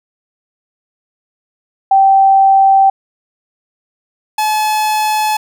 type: tone pair in turn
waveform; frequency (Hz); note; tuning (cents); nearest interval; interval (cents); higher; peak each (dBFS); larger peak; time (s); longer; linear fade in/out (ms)
sine / 45% pulse; 778 / 857.4; G5 / A5; -13 / -45; major second; 168; second; -5 / -12; first; 1.91-2.9 / 4.38-5.37; neither; 5
effects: none